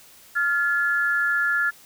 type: tone pair together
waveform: sine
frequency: 1396.9 / 1712.7 Hz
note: F6 / A6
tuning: 0 / -47 cents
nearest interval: major third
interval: 353 cents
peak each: -22 dBFS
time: 0.35-1.71 s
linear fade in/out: 20 ms
effects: white hiss -50 dBFS RMS until 1.85 s

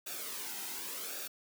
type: noise with flanger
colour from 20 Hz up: white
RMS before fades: -41 dBFS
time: 0.06-1.28 s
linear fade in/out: 10 ms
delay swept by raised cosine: 0.96 to 1.77 ms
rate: 0.89 Hz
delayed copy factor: -0.6
effects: high-pass 200 Hz 12 dB/octave

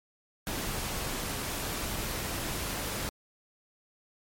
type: noise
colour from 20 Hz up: pink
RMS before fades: -34 dBFS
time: 0.47-3.09 s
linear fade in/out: 0 ms
effects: MP3 64 kbps

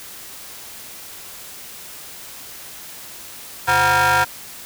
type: ring-modulated tone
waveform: 25% pulse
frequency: 217.3 Hz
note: A3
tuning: 21 cents flat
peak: -7 dBFS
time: 3.67-4.25 s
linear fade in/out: 20 ms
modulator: 1170 Hz
effects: white hiss -37 dBFS RMS until 4.65 s

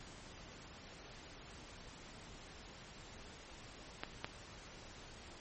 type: clicks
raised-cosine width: 0.3 ms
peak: -22 dBFS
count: 2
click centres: 4.035 / 4.245 s
effects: pink hiss -54 dBFS RMS until 5.4 s + MP3 32 kbps

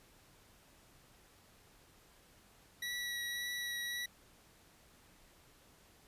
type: tone with vibrato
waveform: 25% pulse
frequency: 1934 Hz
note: B6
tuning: 37 cents flat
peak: -34 dBFS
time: 2.82-4.06 s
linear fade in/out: 5 ms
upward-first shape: triangle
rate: 1.8 Hz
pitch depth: 15 cents each way
effects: pink hiss -64 dBFS RMS until 6.07 s + resampled to 32000 Hz

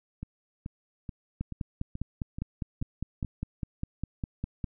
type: two click trains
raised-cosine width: 5 ms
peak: -19 / -24 dBFS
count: 17 / 8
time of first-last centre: 1.41-4.642 / 0.23-3.247 s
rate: 4.95 / 2.32 Hz
effects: none

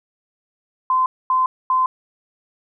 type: tone bursts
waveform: sine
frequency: 1031 Hz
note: C6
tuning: 26 cents flat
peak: -14 dBFS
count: 3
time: 0.9-1.86 s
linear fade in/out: 2 ms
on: 160 ms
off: 240 ms
effects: none

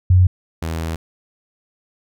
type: tone pair in turn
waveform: sine / sawtooth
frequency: 91.4 / 81.43 Hz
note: F#2 / E2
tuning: -21 / -21 cents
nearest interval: major second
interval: 200 cents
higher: first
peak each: -8 / -18 dBFS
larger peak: first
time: 0.1-0.27 / 0.62-0.96 s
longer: second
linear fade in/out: 5 ms
effects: none

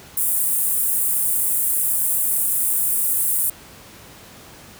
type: high-pass noise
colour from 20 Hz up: pink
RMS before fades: -20 dBFS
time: 0.17-3.5 s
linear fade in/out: 5 ms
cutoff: 8700 Hz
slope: 48 dB/octave
effects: pink hiss -43 dBFS RMS until 4.79 s + high-pass 60 Hz 12 dB/octave

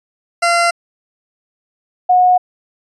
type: tone pair in turn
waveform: 20% pulse / sine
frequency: 687 / 727.9 Hz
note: F5 / F#5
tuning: -29 / -29 cents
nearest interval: minor second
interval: 100 cents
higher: second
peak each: -6 / -7 dBFS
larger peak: first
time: 0.42-0.71 / 2.09-2.38 s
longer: neither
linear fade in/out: 10 ms
effects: resampled to 24000 Hz

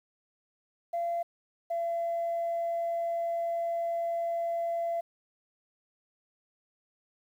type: tone pair in turn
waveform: sine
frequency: 684 / 677.7 Hz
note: F5 / E5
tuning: -36 / +48 cents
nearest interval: unison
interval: 16 cents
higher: first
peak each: -27 dBFS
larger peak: neither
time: 0.93-1.23 / 1.7-5.01 s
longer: second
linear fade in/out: 10 ms
effects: tanh soft clip ceiling -25 dBFS + 10-bit

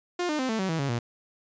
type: tone with pitch steps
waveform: sawtooth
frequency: 354.1 / 303 / 259.2 / 221.8 / 189.76 / 162.36 / 138.91 / 118.85 Hz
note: F4 / D#4 / C4 / A3 / F#3 / E3 / C#3 / A#2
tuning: +24 / -46 / -16 / +14 / +44 / -26 / +4 / +34 cents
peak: -22 dBFS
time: 0.19-0.99 s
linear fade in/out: 5 ms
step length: 100 ms
effects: resampled to 16000 Hz

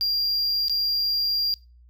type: tone with dropouts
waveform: triangle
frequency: 4776 Hz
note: D8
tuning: 28 cents sharp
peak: -20 dBFS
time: 0.01-1.54 s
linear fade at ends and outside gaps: 0 ms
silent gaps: 0.683-0.696 s
effects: noise-tail reverb RT60 0.3 s tail -22 dB re dry + added 60 Hz sine -49 dBFS peak until 1.89 s

